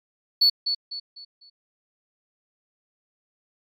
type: tone with echo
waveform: sine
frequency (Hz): 4435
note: C#8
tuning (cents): 0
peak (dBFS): -12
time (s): 0.41-0.5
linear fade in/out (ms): 10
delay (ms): 250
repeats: 4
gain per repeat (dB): -9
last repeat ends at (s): 1.5
effects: tanh soft clip ceiling -11 dBFS + MP3 96 kbps